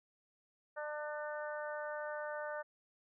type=harmonic tone; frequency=299.5 Hz; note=D4; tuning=34 cents sharp; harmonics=2 / 3 / 4 / 5 / 6; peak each=-41 / -47 / -49 / -46 / -51 dBFS; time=0.76-2.63 s; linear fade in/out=20 ms; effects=none